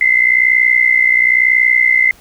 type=tone pair together; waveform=sine; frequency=2032 / 2093 Hz; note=B6 / C7; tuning=+49 / 0 cents; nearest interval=minor second; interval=51 cents; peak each=-11 dBFS; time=0.01-2.11 s; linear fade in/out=2 ms; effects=pink hiss -45 dBFS RMS until 2.2 s